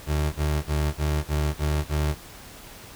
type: tone bursts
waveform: 30% pulse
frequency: 75.1 Hz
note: D2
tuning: 39 cents sharp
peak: -19 dBFS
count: 7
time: 0.06-2.154 s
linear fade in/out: 50 ms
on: 270 ms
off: 34 ms
effects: pink hiss -44 dBFS RMS until 2.95 s